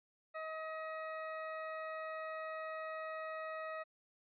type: tone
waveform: 20% pulse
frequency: 634 Hz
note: D#5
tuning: 32 cents sharp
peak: -36 dBFS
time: 0.34-3.84 s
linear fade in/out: 20 ms
effects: resampled to 8000 Hz